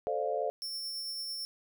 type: chord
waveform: sine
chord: D minor seventh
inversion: second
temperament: equal with one note detuned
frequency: 440 / 523.3 / 592.1 / 698.5 Hz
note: A4 / C5 / D5 / F5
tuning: 0 / 0 / +14 / 0 cents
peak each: -35 dBFS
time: 0.07-0.5 s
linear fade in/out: 0 ms
type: tone with tremolo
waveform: 40% pulse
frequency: 5400 Hz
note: E8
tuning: 41 cents sharp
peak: -34 dBFS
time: 0.62-1.45 s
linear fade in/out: 0 ms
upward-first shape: triangle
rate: 9 Hz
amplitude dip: 25%
effects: none